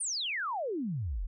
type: exponential sweep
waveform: sine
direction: down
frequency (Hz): 9710 to 35.71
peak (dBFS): -31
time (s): 0-1.27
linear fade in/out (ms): 10
effects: none